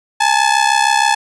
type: ring-modulated tone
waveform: sawtooth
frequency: 861 Hz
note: A5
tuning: 38 cents flat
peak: -4 dBFS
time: 0.2-1.15 s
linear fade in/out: 10 ms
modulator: 33.2 Hz
effects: resampled to 22050 Hz